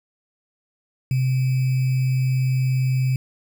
sine tone with sample-and-hold, 129.8 Hz, C3, 13 cents flat, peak -17 dBFS, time 1.11-3.16 s, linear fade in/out 2 ms, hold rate 2450 Hz, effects none

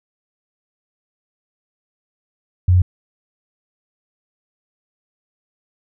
sine tone, 90.5 Hz, F#2, 38 cents flat, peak -9 dBFS, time 2.68-2.82 s, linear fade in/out 5 ms, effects none

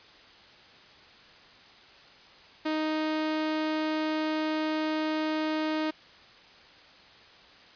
sawtooth tone, 311.1 Hz, D#4, in tune, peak -23 dBFS, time 2.65-5.91 s, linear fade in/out 10 ms, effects white hiss -53 dBFS RMS until 7.75 s + resampled to 11025 Hz

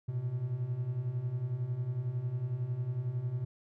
triangle beating tone pair, 115.8 / 126.8 Hz, A#2 / B2, -11 / +46 cents, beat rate 11 Hz, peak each -36 / -31 dBFS, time 0.08-3.45 s, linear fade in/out 10 ms, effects none

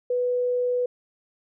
sine tone, 493.9 Hz, B4, in tune, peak -21 dBFS, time 0.1-0.86 s, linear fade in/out 5 ms, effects none

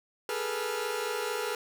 sawtooth tone cluster, 408.2 / 432.6 / 486.1 / 1385 Hz, G#4 / A4 / B4 / F6, -30 / -29 / -28 / -15 cents, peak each -34 / -31 / -31 / -35 dBFS, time 0.29-1.55 s, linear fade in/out 2 ms, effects none

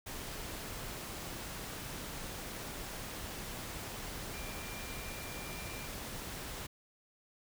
sine tone in noise, 2379 Hz, D7, 22 cents sharp, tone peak -50 dBFS, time 4.33-5.88 s, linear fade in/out 10 ms, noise pink, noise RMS -43 dBFS, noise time 0.06-6.67 s, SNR -10 dB, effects none

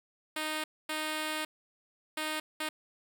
5% pulse tone bursts at uneven times, 309.7 Hz, D#4, 8 cents flat, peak -21 dBFS, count 4, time 0.36-0.64 / 0.89-1.45 / 2.17-2.4 / 2.6-2.69 s, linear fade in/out 5 ms, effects none

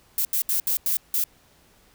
violet noise bursts at uneven times, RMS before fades -23 dBFS, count 6, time 0.18-0.25 / 0.33-0.42 / 0.49-0.6 / 0.67-0.77 / 0.86-0.97 / 1.14-1.24 s, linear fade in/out 2 ms, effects pink hiss -58 dBFS RMS until 1.94 s

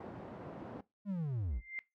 pink band-pass noise, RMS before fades -47 dBFS, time 0-0.81 s, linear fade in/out 5 ms, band 150 to 850 Hz, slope 12 dB/octave
triangle linear sweep, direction down, 209.8 to 43.59 Hz, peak -32 dBFS, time 1.05-1.62 s, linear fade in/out 50 ms
sine tone with exponential growth, 2093 Hz, C7, in tune, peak -35 dBFS, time 1.51-1.79 s, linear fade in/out 0 ms, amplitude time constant 60 ms
effects noise-tail reverb RT60 0.2 s tail -19 dB re dry

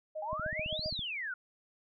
sine tone with tremolo, 622.3 Hz, D#5, in tune, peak -35 dBFS, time 0.15-0.9 s, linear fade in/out 10 ms, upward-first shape sine, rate 7.2 Hz, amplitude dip 85%
sine exponential two-way sweep, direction up then down, 784 to 4936 to 1408 Hz, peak -35 dBFS, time 0.22-1.34 s, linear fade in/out 5 ms, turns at 0.87 s
click train, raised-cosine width 5 ms, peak -30 dBFS, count 11, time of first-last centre 0.33-0.992 s, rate 15.1 Hz
effects none

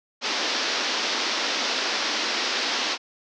white band-pass noise, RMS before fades -26 dBFS, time 0.21-2.98 s, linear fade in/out 50 ms, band 230 to 5600 Hz, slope 48 dB/octave, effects none

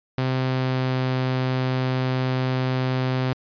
sawtooth tone with pitch glide, 130 to 129.18 Hz, C3 to C3, -11 to -22 cents, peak -17 dBFS, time 0.18-3.33 s, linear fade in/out 0 ms, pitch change -11 cents, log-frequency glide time 0.37-1.07 s, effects resampled to 11025 Hz

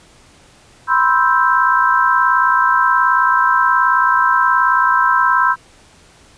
sine chord, C major seventh, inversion third, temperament equal, 987.8 / 1046.5 / 1318.5 / 1568 Hz, B5 / C6 / E6 / G6, 0 / 0 / 0 / 0 cents, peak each -16 dBFS, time 0.87-5.56 s, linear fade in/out 50 ms, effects pink hiss -47 dBFS RMS until 6.37 s + resampled to 22050 Hz

